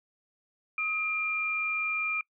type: tone pair together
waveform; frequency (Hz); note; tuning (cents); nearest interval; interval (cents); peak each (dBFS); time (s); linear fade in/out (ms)
sine; 1265 / 2390; D#6 / D7; +28 / +30; major seventh; 1102; -36 / -28; 0.78-2.21; 2
effects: noise-tail reverb RT60 0.1 s tail -24 dB re dry